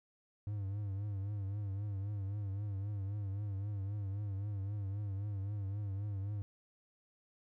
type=tone with vibrato; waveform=triangle; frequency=100.5 Hz; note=G2; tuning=44 cents sharp; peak=-34 dBFS; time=0.47-6.42 s; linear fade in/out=0 ms; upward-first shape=triangle; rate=3.8 Hz; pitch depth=92 cents each way; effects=none